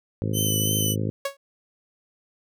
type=harmonic tone; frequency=52.8 Hz; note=G#1; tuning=29 cents sharp; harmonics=2 / 3 / 4 / 5 / 6 / 7 / 8 / 9 / 10; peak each=-26 / -30 / -32 / -34 / -36 / -37 / -38 / -39 / -40 dBFS; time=0.22-1.1 s; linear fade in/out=0 ms
type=tone with vibrato; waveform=10% pulse; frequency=3028 Hz; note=F#7; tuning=39 cents sharp; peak=-16 dBFS; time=0.33-0.96 s; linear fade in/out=50 ms; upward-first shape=sine; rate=3 Hz; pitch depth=26 cents each way
type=tone with exponential decay; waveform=sawtooth; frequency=554.4 Hz; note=C#5; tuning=in tune; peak=-18 dBFS; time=1.25-1.37 s; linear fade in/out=5 ms; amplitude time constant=26 ms
effects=none